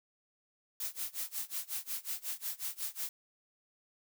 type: noise with tremolo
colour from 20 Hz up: blue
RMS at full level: -36 dBFS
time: 0.8-3.09 s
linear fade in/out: 2 ms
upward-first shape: sine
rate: 5.5 Hz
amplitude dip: 95%
effects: none